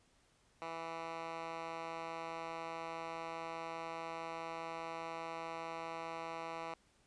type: tone with band-pass filter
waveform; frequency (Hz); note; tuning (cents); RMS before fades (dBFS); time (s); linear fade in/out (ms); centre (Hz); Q
10% pulse; 164.81; E3; 0; -44; 0.62-6.74; 0; 1300; 0.95
effects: pink hiss -71 dBFS RMS until 7.06 s + resampled to 22050 Hz